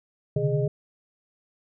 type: tone cluster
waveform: sine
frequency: 128.6 / 140.1 / 149.8 / 413.7 / 612 Hz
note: C3 / C#3 / D3 / G#4 / D#5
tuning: -30 / +19 / +35 / -7 / -29 cents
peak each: -28 / -28 / -27 / -27 / -31 dBFS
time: 0.36-0.68 s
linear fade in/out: 5 ms
effects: none